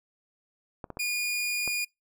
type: clicks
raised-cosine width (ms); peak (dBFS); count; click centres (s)
1; -23; 4; 0.842 / 0.903 / 0.971 / 1.677
type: tone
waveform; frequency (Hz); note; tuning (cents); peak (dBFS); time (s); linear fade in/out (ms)
sawtooth; 2437; D#7; -37; -24; 0.99-1.85; 10
effects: noise-tail reverb RT60 0.2 s tail -26 dB re dry